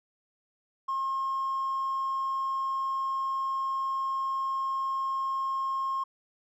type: tone with hard clipping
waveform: sine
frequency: 1073 Hz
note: C6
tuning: 43 cents sharp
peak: -28 dBFS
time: 0.88-6.04 s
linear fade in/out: 10 ms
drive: 1 dB
effects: none